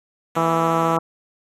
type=tone with vibrato; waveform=5% pulse; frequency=235 Hz; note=A#3; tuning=14 cents sharp; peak=-20 dBFS; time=0.35-0.97 s; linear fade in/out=2 ms; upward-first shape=triangle; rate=14 Hz; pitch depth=110 cents each way
type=harmonic tone; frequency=164.81 Hz; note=E3; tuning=in tune; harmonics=1 / 2 / 3 / 4 / 5 / 6 / 7 / 8; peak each=-25 / -25 / -25 / -25 / -25 / -25 / -25 / -25 dBFS; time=0.36-0.99 s; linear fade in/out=10 ms
effects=resampled to 32000 Hz